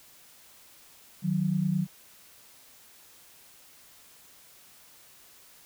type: tone pair together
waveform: sine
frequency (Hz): 155.56 / 184.99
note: D#3 / F#3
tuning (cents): 0 / 0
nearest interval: minor third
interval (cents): 300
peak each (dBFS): -28 / -26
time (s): 1.22-1.87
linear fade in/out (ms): 50
effects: white hiss -55 dBFS RMS until 5.65 s